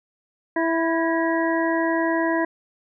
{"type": "harmonic tone with a mistuned harmonic", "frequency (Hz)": 329.6, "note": "E4", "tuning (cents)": 0, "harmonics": [1, 2, 3, 5, 6], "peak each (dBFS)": [-22, -25, -27, -29, -30], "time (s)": [0.56, 2.45], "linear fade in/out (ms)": 5, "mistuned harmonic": 6, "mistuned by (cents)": -52, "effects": []}